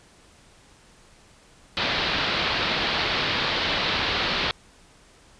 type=low-pass noise; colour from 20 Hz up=white; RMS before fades=-25 dBFS; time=1.77-4.51 s; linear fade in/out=0 ms; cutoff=4400 Hz; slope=48 dB/octave; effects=pink hiss -54 dBFS RMS until 5.39 s + resampled to 22050 Hz